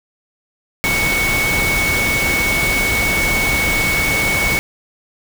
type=tone in noise; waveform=sine; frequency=2220 Hz; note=C#7; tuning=2 cents sharp; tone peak=-16 dBFS; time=0.84-4.59 s; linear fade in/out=0 ms; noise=pink; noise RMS=-20 dBFS; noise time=0.84-4.59 s; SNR=+1 dB; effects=none